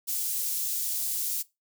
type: high-pass noise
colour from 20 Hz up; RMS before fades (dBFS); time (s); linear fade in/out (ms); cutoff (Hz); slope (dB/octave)
white; -30; 0.07-1.43; 20; 6300; 12
effects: noise-tail reverb RT60 0.2 s tail -19 dB re dry